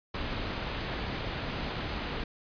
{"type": "low-pass noise", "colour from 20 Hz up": "pink", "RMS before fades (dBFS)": -35, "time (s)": [0.14, 2.24], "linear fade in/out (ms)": 5, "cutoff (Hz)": 4300, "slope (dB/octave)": 24, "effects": ["resampled to 11025 Hz"]}